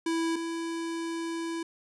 square tone pair in turn, 329.6 / 331.9 Hz, E4 / E4, 0 / +12 cents, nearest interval unison, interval 12 cents, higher second, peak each -27 / -32 dBFS, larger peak first, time 0.06-0.36 / 0.36-1.63 s, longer second, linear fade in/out 5 ms, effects resampled to 24000 Hz

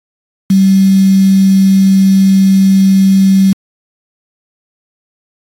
sine tone with quantisation, 192.7 Hz, G3, 29 cents flat, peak -4 dBFS, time 0.5-3.53 s, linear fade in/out 5 ms, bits 4, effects AAC 48 kbps

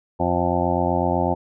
harmonic tone, 88 Hz, F2, 14 cents sharp, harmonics 1 / 2 / 3 / 4 / 6 / 7 / 8 / 9 / 10, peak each -27 / -27 / -27 / -27 / -27 / -27 / -27 / -27 / -27 dBFS, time 0.19-1.35 s, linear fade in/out 20 ms, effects none

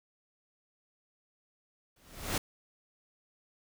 pink noise with exponential growth, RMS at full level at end -28 dBFS, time 1.96-2.38 s, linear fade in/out 5 ms, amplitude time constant 91 ms, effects none

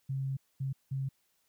sine tone bursts at uneven times, 134.9 Hz, C#3, 47 cents flat, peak -31 dBFS, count 3, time 0.09-0.37 / 0.6-0.73 / 0.91-1.09 s, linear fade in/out 10 ms, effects white hiss -74 dBFS RMS until 1.48 s

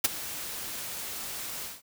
white noise with ADSR envelope, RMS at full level -19 dBFS, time 0.04-1.82 s, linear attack 8 ms, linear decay 18 ms, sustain -18 dB, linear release 180 ms, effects none

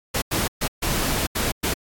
pink noise bursts at uneven times, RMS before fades -23 dBFS, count 6, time 0.14-0.22 / 0.31-0.48 / 0.61-0.68 / 0.82-1.27 / 1.35-1.52 / 1.63-1.74 s, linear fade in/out 10 ms, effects AAC 64 kbps

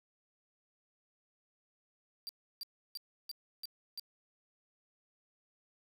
45% pulse tone bursts, 4706 Hz, D8, 3 cents sharp, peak -39 dBFS, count 6, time 2.27-3.996 s, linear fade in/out 0 ms, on 21 ms, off 320 ms, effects none

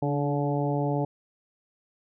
harmonic tone with a mistuned harmonic, 143.3 Hz, D3, 42 cents flat, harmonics 1 / 2 / 3 / 4 / 5 / 6, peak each -27 / -30 / -32 / -33 / -34 / -35 dBFS, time 0.02-1.05 s, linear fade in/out 5 ms, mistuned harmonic 2, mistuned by +32 cents, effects none

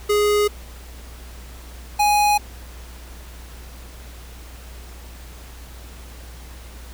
square tone pair in turn, 415.3 / 830.6 Hz, G#4 / G#5, 0 / 0 cents, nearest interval octave, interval 1200 cents, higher second, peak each -16 / -15 dBFS, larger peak second, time 0.09-0.48 / 1.99-2.38 s, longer neither, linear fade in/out 10 ms, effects added 60 Hz sine -37 dBFS peak until 6.93 s + pink hiss -44 dBFS RMS until 6.93 s

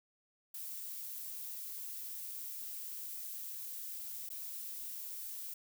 violet noise with dropouts, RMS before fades -44 dBFS, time 0.54-5.54 s, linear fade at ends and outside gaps 5 ms, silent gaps 4.291-4.301 s, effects none

